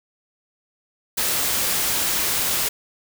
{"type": "noise", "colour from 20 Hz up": "white", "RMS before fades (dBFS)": -22, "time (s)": [1.17, 2.69], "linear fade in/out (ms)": 10, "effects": []}